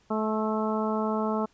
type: harmonic tone with a mistuned harmonic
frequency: 216.6 Hz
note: A3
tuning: 27 cents flat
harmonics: 1 / 2 / 3 / 4 / 5 / 6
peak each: -28 / -31 / -33 / -34 / -35 / -36 dBFS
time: 0.1-1.46 s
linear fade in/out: 10 ms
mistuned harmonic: 6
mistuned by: +23 cents
effects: pink hiss -64 dBFS RMS until 1.53 s + resampled to 16000 Hz